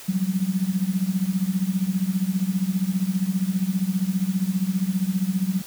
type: tone with tremolo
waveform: sine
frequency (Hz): 188.2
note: F#3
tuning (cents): +30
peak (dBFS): -16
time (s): 0.08-5.62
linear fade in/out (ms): 10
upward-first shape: triangle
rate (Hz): 15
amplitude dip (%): 95
effects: white hiss -41 dBFS RMS until 5.66 s